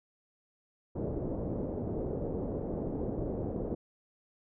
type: low-pass noise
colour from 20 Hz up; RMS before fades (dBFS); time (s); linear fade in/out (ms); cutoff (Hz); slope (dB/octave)
white; -35; 0.95-3.75; 10; 500; 24
effects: none